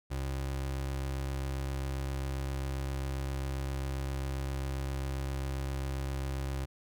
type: tone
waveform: 30% pulse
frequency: 67.5 Hz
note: C#2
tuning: 45 cents flat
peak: -30 dBFS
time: 0.1-6.66 s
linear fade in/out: 20 ms
effects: none